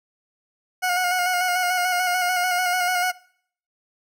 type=tone with vibrato; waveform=20% pulse; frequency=724 Hz; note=F#5; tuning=38 cents flat; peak=-15 dBFS; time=0.82-3.12 s; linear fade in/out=20 ms; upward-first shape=square; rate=6.8 Hz; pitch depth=27 cents each way; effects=noise-tail reverb RT60 0.6 s tail -22 dB re dry